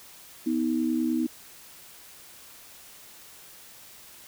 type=tone pair together; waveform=sine; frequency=247.4 / 317.4 Hz; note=B3 / D#4; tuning=+3 / +35 cents; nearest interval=major third; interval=432 cents; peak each=-26 dBFS; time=0.46-1.27 s; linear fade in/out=10 ms; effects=white hiss -49 dBFS RMS until 4.27 s